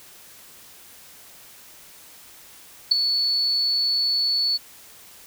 sine tone with ADSR envelope, 4435 Hz, C#8, in tune, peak -9 dBFS, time 2.91-4.58 s, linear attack 9 ms, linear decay 7 ms, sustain -10 dB, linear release 24 ms, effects white hiss -47 dBFS RMS until 5.26 s

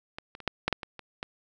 clicks, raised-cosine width 0.3 ms, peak -21 / -26 / -27 / -10 / -9 / -9 / -20 / -25 / -17 dBFS, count 9, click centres 0.185 / 0.351 / 0.403 / 0.477 / 0.68 / 0.727 / 0.832 / 0.993 / 1.229 s, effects none

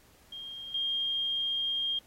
sine tone pair in turn, 3218 / 3218 Hz, G7 / G7, +45 / +45 cents, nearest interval unison, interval 0 cents, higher neither, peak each -39 / -28 dBFS, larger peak second, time 0.32-0.74 / 0.74-1.99 s, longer second, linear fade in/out 5 ms, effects pink hiss -61 dBFS RMS until 2.06 s + AAC 48 kbps

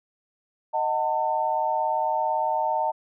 sine chord, D# diminished, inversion none, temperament equal with one note detuned, 622.3 / 740 / 898 Hz, D#5 / F#5 / A5, 0 / 0 / +35 cents, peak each -28 / -28 / -24 dBFS, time 0.73-2.92 s, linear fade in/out 20 ms, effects none

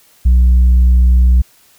sine tone with tanh clipping, 61.74 Hz, B1, in tune, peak -6 dBFS, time 0.25-1.42 s, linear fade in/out 10 ms, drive 2 dB, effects white hiss -49 dBFS RMS until 1.78 s

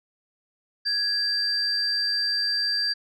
sine tone pair together, 1661.2 / 4703 Hz, G#6 / D8, 0 / +2 cents, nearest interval octave + tritone, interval 1802 cents, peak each -29 / -22 dBFS, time 0.85-2.94 s, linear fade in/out 20 ms, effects tanh soft clip ceiling -16 dBFS

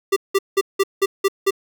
square tone bursts, 392 Hz, G4, in tune, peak -14 dBFS, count 7, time 0.12-1.508 s, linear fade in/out 10 ms, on 44 ms, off 180 ms, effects none

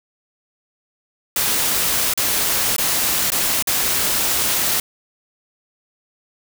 white noise with dropouts, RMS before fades -19 dBFS, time 1.36-4.8 s, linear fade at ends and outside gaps 2 ms, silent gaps 2.137-2.175 / 2.764-2.782 / 3.304-3.319 / 3.625-3.672 s, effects none

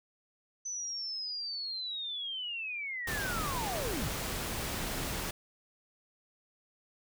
sine linear sweep, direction down, 6070 to 87.7 Hz, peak -35 dBFS, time 0.65-4.09 s, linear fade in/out 10 ms
pink noise, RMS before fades -36 dBFS, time 3.07-5.31 s, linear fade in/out 5 ms
effects none

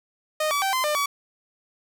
sawtooth tone with pitch steps, 617 / 1146 / 776 / 1034 / 600 / 1137 Hz, D#5 / D6 / G5 / C6 / D5 / C#6, -15 / -43 / -18 / -21 / +37 / +44 cents, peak -18 dBFS, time 0.4-1.06 s, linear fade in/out 5 ms, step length 110 ms, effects 8-bit

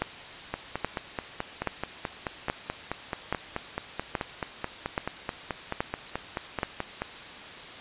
two click trains, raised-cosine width 0.5 ms, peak -14 / -11 dBFS, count 31 / 9, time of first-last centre 0.54-7.019 / 0.02-6.632 s, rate 4.63 / 1.21 Hz, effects white hiss -42 dBFS RMS until 7.8 s + resampled to 8000 Hz

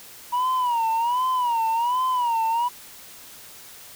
sine tone with vibrato, 960 Hz, B5, 49 cents flat, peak -17 dBFS, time 0.32-2.69 s, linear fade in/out 20 ms, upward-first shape sine, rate 1.3 Hz, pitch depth 120 cents each way, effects tanh soft clip ceiling -19 dBFS + white hiss -44 dBFS RMS until 3.95 s

